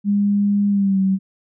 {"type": "tone with pitch glide", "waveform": "sine", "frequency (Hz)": [203, 191.61], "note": ["G#3", "G3"], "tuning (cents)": [-39, -39], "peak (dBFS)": -14, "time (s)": [0.04, 1.19], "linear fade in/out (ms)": 50, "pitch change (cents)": -100, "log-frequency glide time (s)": [0.69, 1], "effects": []}